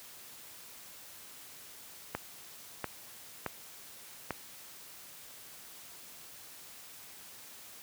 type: clicks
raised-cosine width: 0.5 ms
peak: -18 dBFS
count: 4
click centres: 2.15 / 2.843 / 3.463 / 4.307 s
effects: white hiss -51 dBFS RMS until 7.82 s + high-pass 60 Hz 12 dB/octave